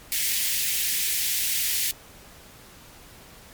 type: high-pass noise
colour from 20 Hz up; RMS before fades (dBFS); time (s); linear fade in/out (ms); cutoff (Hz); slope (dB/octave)
white; -25; 0.12-1.91; 0; 1800; 48
effects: pink hiss -48 dBFS RMS until 3.53 s + MP3 96 kbps